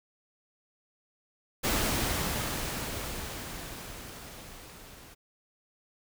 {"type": "noise with level ramp", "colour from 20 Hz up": "pink", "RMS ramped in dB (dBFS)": [-27, -51], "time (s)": [1.63, 5.15], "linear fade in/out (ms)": 20, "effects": []}